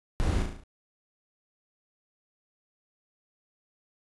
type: noise with echo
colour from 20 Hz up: brown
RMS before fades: -27 dBFS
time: 0.2-0.42 s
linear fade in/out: 0 ms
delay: 36 ms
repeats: 6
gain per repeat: -4 dB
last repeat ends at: 0.636 s
effects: resampled to 24000 Hz